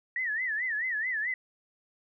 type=tone with vibrato; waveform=sine; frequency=1864.7 Hz; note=A#6; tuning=in tune; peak=-28 dBFS; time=0.16-1.34 s; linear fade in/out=2 ms; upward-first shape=sine; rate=4.6 Hz; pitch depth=170 cents each way; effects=none